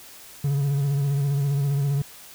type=tone with vibrato; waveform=triangle; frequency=140.7 Hz; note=C#3; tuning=26 cents sharp; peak=-18 dBFS; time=0.44-2.02 s; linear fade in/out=5 ms; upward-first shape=sine; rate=15 Hz; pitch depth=47 cents each way; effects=white hiss -45 dBFS RMS until 2.34 s